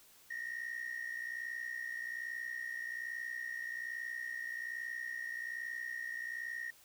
triangle ring-modulated tone, 1864.7 Hz, A#6, in tune, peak -33 dBFS, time 0.3-6.71 s, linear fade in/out 10 ms, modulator 30.6 Hz, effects tanh soft clip ceiling -33 dBFS + white hiss -62 dBFS RMS until 6.84 s

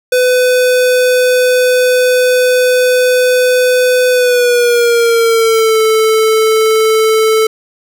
square tone with pitch glide, 502 to 439.5 Hz, B4 to A4, +28 to -2 cents, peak -8 dBFS, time 0.12-7.47 s, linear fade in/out 5 ms, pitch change -230 cents, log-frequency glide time 4.1-5.8 s, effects none

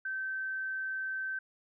sine tone, 1546 Hz, G6, 24 cents flat, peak -33 dBFS, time 0.05-1.39 s, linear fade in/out 5 ms, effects none

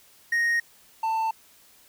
triangle tone pair in turn, 1866 / 891.1 Hz, A#6 / A5, +1 / +22 cents, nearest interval octave + minor second, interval 1279 cents, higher first, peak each -19 / -21 dBFS, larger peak first, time 0.32-0.6 / 1.03-1.31 s, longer neither, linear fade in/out 5 ms, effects white hiss -56 dBFS RMS until 1.88 s

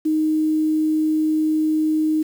sine tone, 311.1 Hz, D#4, in tune, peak -16 dBFS, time 0.05-2.23 s, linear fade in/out 10 ms, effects 7-bit

